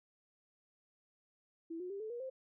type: tone with pitch steps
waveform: sine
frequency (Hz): 330 / 362 / 397 / 435.4 / 477.6 / 523.8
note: E4 / F#4 / G4 / A4 / A#4 / C5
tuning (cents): +2 / -38 / +22 / -18 / +42 / +2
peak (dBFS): -40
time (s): 1.7-2.3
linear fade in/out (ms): 10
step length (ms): 100
effects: none